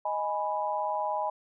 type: chord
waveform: sine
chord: G# minor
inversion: second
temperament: equal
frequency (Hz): 622.3 / 830.6 / 987.8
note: D#5 / G#5 / B5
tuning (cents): 0 / 0 / 0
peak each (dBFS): -33 / -31 / -32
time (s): 0.05-1.3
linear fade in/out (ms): 5
effects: none